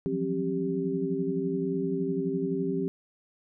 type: tone cluster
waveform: sine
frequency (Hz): 166.5 / 178.7 / 190 / 267.8 / 392.6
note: E3 / F3 / F#3 / C4 / G4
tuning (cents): +18 / +40 / +46 / +40 / +3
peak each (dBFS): -36 / -34 / -38 / -31 / -30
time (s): 0.06-2.88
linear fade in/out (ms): 0
effects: none

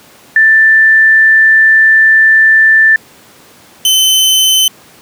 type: tone pair in turn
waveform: sine / sawtooth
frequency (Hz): 1770 / 3056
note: A6 / G7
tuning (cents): +10 / -45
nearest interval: major sixth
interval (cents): 945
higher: second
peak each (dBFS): -3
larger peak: neither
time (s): 0.36-2.96 / 3.85-4.68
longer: first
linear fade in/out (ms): 2
effects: pink hiss -40 dBFS RMS until 5.01 s + high-pass 150 Hz 12 dB/octave

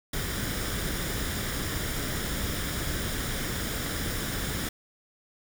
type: noise with comb filter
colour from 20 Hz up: pink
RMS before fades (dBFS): -31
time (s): 0.13-4.69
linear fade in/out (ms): 5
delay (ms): 0.57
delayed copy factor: +0.5
effects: none

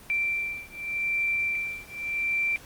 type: beating tone pair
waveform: sine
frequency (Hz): 2349 / 2349.85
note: D7 / D7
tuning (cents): 0 / 0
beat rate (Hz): 0.85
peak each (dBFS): -29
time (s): 0.1-2.56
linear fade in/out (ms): 0
effects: pink hiss -49 dBFS RMS until 2.65 s + Opus 24 kbps

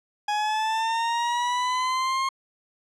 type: linear sweep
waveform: 40% pulse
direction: up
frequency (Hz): 830.6 to 1074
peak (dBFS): -22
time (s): 0.28-2.29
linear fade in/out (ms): 5
effects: low-pass 6000 Hz 12 dB/octave

